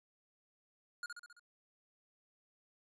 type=tone with echo; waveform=square; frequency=1433 Hz; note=F6; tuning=44 cents sharp; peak=-40 dBFS; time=1.03-1.06 s; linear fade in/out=2 ms; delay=67 ms; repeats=5; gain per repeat=-4 dB; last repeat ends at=1.395 s; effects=resampled to 22050 Hz